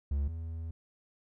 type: tone pair in turn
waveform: triangle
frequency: 70.8 / 81.91 Hz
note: C#2 / E2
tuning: +37 / -10 cents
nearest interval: minor third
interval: 253 cents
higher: second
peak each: -26 / -34 dBFS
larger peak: first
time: 0.11-0.28 / 0.28-0.71 s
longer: second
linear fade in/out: 5 ms
effects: none